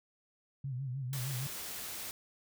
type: tone with vibrato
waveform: sine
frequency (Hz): 130.81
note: C3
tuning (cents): 0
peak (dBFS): -35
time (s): 0.64-1.47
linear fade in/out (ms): 5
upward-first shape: sine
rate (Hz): 6.5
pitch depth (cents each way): 110
type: noise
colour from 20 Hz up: white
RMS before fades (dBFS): -42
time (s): 1.13-2.11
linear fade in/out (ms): 0
effects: none